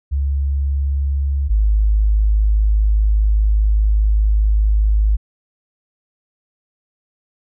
sine tone pair in turn, 69.4 / 52.46 Hz, C#2 / G#1, +3 / +18 cents, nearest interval perfect fourth, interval 485 cents, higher first, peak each -15 / -11 dBFS, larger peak second, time 0.11-1.49 / 1.49-5.17 s, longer second, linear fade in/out 20 ms, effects none

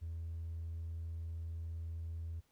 sine tone with hard clipping, 82.41 Hz, E2, in tune, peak -40 dBFS, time 0.01-2.41 s, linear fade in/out 20 ms, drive 1 dB, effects pink hiss -75 dBFS RMS until 2.51 s

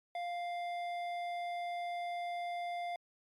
sine tone with hard clipping, 699 Hz, F5, 1 cent sharp, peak -38 dBFS, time 0.15-2.96 s, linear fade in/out 2 ms, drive 10 dB, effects MP3 64 kbps

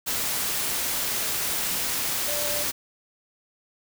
sine tone in noise, 587.3 Hz, D5, in tune, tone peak -32 dBFS, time 2.27-2.64 s, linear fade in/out 20 ms, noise white, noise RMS -27 dBFS, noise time 0.06-2.72 s, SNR -8 dB, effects none

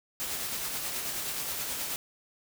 white noise with tremolo, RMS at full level -33 dBFS, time 0.2-1.96 s, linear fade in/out 0 ms, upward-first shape sine, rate 9.4 Hz, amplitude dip 30%, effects none

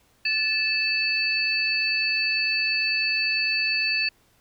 sine tone cluster, 1742 / 2628 / 4497 Hz, A6 / E7 / C#8, -18 / -6 / +24 cents, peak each -32 / -23 / -26 dBFS, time 0.25-4.09 s, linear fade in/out 5 ms, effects pink hiss -62 dBFS RMS until 4.4 s

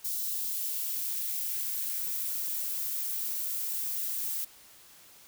violet noise with high-pass filter sweep, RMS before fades -33 dBFS, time 0.04-4.45 s, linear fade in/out 10 ms, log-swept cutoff 4300 to 240 Hz, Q 1.2, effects white hiss -55 dBFS RMS until 5.27 s

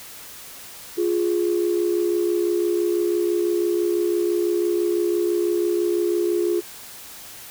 sine tone pair together, 349.3 / 415.3 Hz, F4 / G#4, 0 / 0 cents, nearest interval minor third, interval 300 cents, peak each -19 / -23 dBFS, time 0.97-6.61 s, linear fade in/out 20 ms, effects tanh soft clip ceiling -11 dBFS + white hiss -40 dBFS RMS until 7.5 s

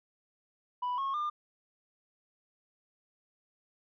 sine tone with pitch steps, 987.8 / 1089.7 / 1202.2 Hz, B5 / C#6 / D6, 0 / -30 / +40 cents, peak -28 dBFS, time 0.82-1.3 s, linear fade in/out 10 ms, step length 160 ms, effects tanh soft clip ceiling -29 dBFS

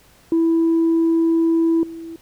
sine tone with level steps, 329.6 Hz, E4, in tune, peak -12 / -30 dBFS, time 0.32-2.16 s, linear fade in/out 2 ms, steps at 1.83 s, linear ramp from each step 2 ms, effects tanh soft clip ceiling -11 dBFS + pink hiss -52 dBFS RMS until 2.21 s

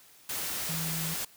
sine tone in noise, 162 Hz, E3, 30 cents flat, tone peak -34 dBFS, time 0.69-1.14 s, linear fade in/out 5 ms, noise white, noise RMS -34 dBFS, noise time 0.29-1.25 s, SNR -3 dB, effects white hiss -57 dBFS RMS until 1.36 s

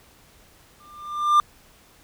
triangle tone with exponential growth, 1194 Hz, D6, 28 cents sharp, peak -9 dBFS, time 0.8-1.4 s, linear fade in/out 1 ms, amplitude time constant 130 ms, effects pink hiss -54 dBFS RMS until 2.03 s

